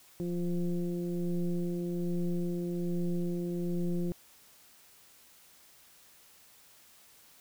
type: tone with frequency modulation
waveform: sine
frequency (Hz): 174.61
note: F3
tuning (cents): 0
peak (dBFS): -29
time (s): 0.2-4.12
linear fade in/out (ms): 0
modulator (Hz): 174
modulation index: 1.1
effects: white hiss -59 dBFS RMS until 7.4 s